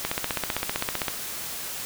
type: click train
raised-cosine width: 0.3 ms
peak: -9 dBFS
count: 17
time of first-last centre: 0.05-1.082 s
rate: 15.5 Hz
effects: white hiss -34 dBFS RMS until 1.85 s